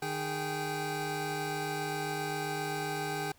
25% pulse tone cluster, 153.2 / 411.7 / 776 Hz, D#3 / G#4 / G5, -27 / -15 / -18 cents, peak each -35 / -33 / -33 dBFS, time 0.02-3.32 s, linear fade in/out 5 ms, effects pink hiss -63 dBFS RMS until 3.38 s

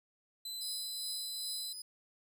sawtooth tone, 4027 Hz, B7, 33 cents sharp, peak -37 dBFS, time 0.45-1.73 s, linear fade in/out 5 ms
25% pulse tone with tremolo, 4998 Hz, D#8, 7 cents sharp, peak -34 dBFS, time 0.61-1.82 s, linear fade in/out 5 ms, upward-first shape triangle, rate 2.5 Hz, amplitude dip 60%
effects none

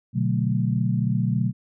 sine chord, B minor seventh, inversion none, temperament equal, 123.47 / 146.83 / 185 / 220 Hz, B2 / D3 / F#3 / A3, 0 / 0 / 0 / 0 cents, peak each -23 / -27 / -25 / -28 dBFS, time 0.13-1.53 s, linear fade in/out 50 ms, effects none

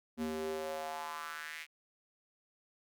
square tone with high-pass filter sweep, 78.3 Hz, D#2, 11 cents sharp, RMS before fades -40 dBFS, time 0.17-1.67 s, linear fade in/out 50 ms, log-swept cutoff 240 to 2300 Hz, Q 3.5, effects none

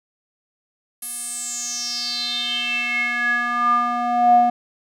square tone with band-pass filter sweep, 240.9 Hz, B3, 43 cents flat, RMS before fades -21 dBFS, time 1.02-4.5 s, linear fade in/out 5 ms, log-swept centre 11000 to 630 Hz, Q 7.7, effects none

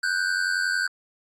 square tone pair together, 1479 / 1570 Hz, F#6 / G6, -1 / +2 cents, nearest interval minor second, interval 103 cents, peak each -26 dBFS, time 0.03-0.87 s, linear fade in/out 5 ms, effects low-pass 8000 Hz 12 dB/octave + Opus 48 kbps

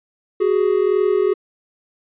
triangle tone pair together, 373 / 415.3 Hz, F#4 / G#4, +14 / 0 cents, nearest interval major second, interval 186 cents, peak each -15 dBFS, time 0.4-1.34 s, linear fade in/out 10 ms, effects resampled to 8000 Hz

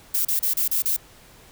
violet noise bursts, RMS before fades -22 dBFS, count 6, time 0.14-0.965 s, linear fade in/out 5 ms, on 110 ms, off 33 ms, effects pink hiss -50 dBFS RMS until 1.51 s

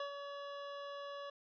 25% pulse tone with ADSR envelope, 567 Hz, C#5, 39 cents sharp, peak -34 dBFS, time 0-1.3 s, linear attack 3 ms, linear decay 99 ms, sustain -6 dB, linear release 5 ms, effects resampled to 11025 Hz

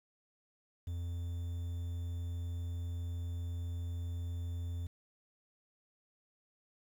triangle tone with quantisation, 86.2 Hz, F2, 22 cents flat, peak -34 dBFS, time 0.87-4.87 s, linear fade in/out 5 ms, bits 10, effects none

